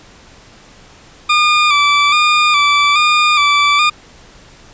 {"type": "tone with vibrato", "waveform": "20% pulse", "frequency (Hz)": 1187, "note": "D6", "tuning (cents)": 18, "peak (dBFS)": -4, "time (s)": [1.29, 3.9], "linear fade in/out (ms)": 10, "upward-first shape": "square", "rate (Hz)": 1.2, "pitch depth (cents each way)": 39, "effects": ["pink hiss -42 dBFS RMS until 4.73 s", "resampled to 16000 Hz"]}